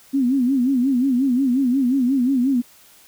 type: tone with vibrato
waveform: sine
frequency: 258.7 Hz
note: C4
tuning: 19 cents flat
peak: -15 dBFS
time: 0.13-2.62 s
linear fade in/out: 20 ms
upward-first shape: sine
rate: 5.6 Hz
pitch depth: 130 cents each way
effects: white hiss -50 dBFS RMS until 3.07 s